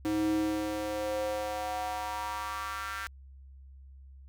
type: tone with high-pass filter sweep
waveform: square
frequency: 105.3 Hz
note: G#2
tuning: 24 cents sharp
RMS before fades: -33 dBFS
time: 0.05-3.07 s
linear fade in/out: 0 ms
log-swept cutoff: 270 to 1500 Hz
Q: 4.2
effects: added 67 Hz sine -48 dBFS peak until 4.28 s